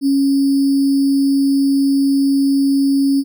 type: tone with sample-and-hold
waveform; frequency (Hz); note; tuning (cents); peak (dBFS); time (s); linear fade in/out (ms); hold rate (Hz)
sine; 275.8; C#4; -9; -11; 0.01-3.24; 50; 4900
effects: none